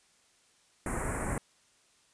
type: band-stop noise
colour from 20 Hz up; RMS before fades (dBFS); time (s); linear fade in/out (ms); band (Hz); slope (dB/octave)
pink; -33; 0.86-1.38; 2; 2100 to 7800; 48
effects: white hiss -66 dBFS RMS until 2.13 s + resampled to 22050 Hz